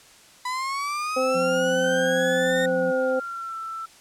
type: linear sweep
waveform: 35% pulse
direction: up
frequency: 990 to 1846 Hz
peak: -24 dBFS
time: 0.45-2.66 s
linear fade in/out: 5 ms
type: harmonic tone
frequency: 259.4 Hz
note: C4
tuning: 15 cents flat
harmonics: 1 / 2 / 3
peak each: -30 / -21 / -33 dBFS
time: 1.16-3.2 s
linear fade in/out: 10 ms
type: tone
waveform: sine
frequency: 178.4 Hz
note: F3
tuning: 37 cents sharp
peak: -30 dBFS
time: 1.34-2.92 s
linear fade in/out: 20 ms
type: tone with pitch glide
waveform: sine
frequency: 1477 to 1331.1 Hz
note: F#6 to E6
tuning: -3 to +16 cents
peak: -30 dBFS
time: 1.83-3.86 s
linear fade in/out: 10 ms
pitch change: -181 cents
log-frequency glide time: 2.64-3.58 s
effects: white hiss -51 dBFS RMS until 4 s + low-pass 9000 Hz 12 dB/octave